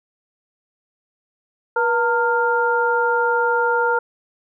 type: tone cluster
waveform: sine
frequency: 481 / 913 / 1401 Hz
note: B4 / A#5 / F6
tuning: -46 / -36 / +5 cents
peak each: -20 dBFS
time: 1.76-3.99 s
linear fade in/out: 5 ms
effects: none